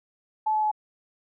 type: tone with pitch steps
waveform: sine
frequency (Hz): 865 / 859 / 853.1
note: A5 / A5 / G#5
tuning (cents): -30 / -42 / +46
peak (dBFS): -21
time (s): 0.46-0.715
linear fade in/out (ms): 10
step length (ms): 85
effects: none